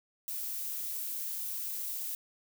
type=noise; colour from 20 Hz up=violet; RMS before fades=-37 dBFS; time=0.28-2.15 s; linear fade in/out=0 ms; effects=none